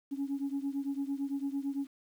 sine beating tone pair, 274.8 / 283.7 Hz, C#4 / C#4, -15 / +40 cents, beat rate 8.9 Hz, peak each -33 / -35 dBFS, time 0.11-1.87 s, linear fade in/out 20 ms, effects tanh soft clip ceiling -27 dBFS + 10-bit

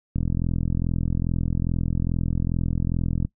click train, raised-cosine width 5 ms, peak -12 dBFS, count 132, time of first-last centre 0.16-3.25 s, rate 42.4 Hz, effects noise-tail reverb RT60 0.1 s tail -21 dB re dry

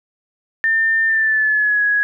sine tone with pitch glide, 1800 to 1669.8 Hz, A6 to G#6, +39 to +9 cents, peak -13 dBFS, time 0.64-2.03 s, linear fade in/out 0 ms, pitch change -130 cents, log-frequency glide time 1.06-1.83 s, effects none

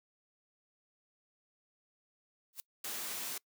blue noise with exponential growth, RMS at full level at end -38 dBFS, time 2.53-2.6 s, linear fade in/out 0 ms, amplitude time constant 15 ms
white high-pass noise, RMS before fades -40 dBFS, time 2.84-3.38 s, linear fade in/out 5 ms, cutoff 180 Hz, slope 12 dB/octave
effects noise-tail reverb RT60 0.1 s tail -24 dB re dry

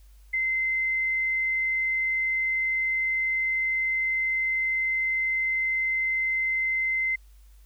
sine tone, 2069 Hz, C7, 20 cents flat, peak -23 dBFS, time 0.33-7.16 s, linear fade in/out 10 ms, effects added 50 Hz sine -49 dBFS peak until 7.65 s + white hiss -65 dBFS RMS until 7.65 s

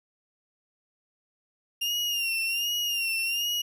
35% pulse tone with vibrato, 2794 Hz, F7, in tune, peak -24 dBFS, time 1.81-3.62 s, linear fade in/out 10 ms, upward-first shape sine, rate 1.3 Hz, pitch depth 65 cents each way, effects none

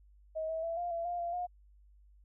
sine tone with pitch steps, 634 / 646 / 666 / 700 / 674 / 702 / 688 / 714 Hz, D#5 / E5 / E5 / F5 / E5 / F5 / F5 / F5, +32 / -35 / +18 / +4 / +38 / +9 / -26 / +38 cents, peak -33 dBFS, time 0.35-1.47 s, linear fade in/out 20 ms, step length 140 ms, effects added 50 Hz sine -58 dBFS peak until 2.24 s

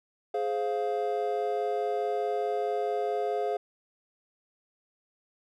triangle chord, F minor, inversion first, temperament just, 419.1 / 523.8 / 698.5 Hz, Ab4 / C5 / F5, +16 / +2 / 0 cents, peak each -28 / -32 / -29 dBFS, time 0.34-3.57 s, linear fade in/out 5 ms, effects none

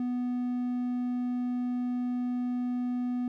triangle tone, 246.9 Hz, B3, in tune, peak -26 dBFS, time 0-3.28 s, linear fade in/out 2 ms, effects none

